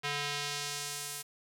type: tone with band-pass filter sweep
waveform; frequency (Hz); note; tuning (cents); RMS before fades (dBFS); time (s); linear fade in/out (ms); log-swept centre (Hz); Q
square; 144.8; D3; -24; -37; 0.03-1.23; 20; 2700 to 11000; 0.91
effects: 10-bit